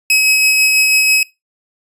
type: tone with tremolo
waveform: sawtooth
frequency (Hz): 2550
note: D#7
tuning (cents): +42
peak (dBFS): -5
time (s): 0.1-1.23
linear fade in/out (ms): 2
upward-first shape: sine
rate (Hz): 6.1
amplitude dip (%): 25
effects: noise-tail reverb RT60 0.2 s tail -20 dB re dry + resampled to 32000 Hz